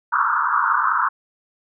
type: band-pass noise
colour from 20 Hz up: white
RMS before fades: -19 dBFS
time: 0.12-1.09 s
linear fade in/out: 10 ms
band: 940 to 1500 Hz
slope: 96 dB/octave
effects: none